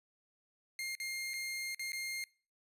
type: tone with dropouts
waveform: sawtooth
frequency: 2121 Hz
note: C7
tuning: 23 cents sharp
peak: -34 dBFS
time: 0.79-2.24 s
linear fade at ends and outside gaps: 1 ms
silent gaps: 0.952-1 / 1.335-1.339 / 1.747-1.794 / 1.92-1.931 s
effects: noise-tail reverb RT60 0.4 s tail -24 dB re dry + resampled to 32000 Hz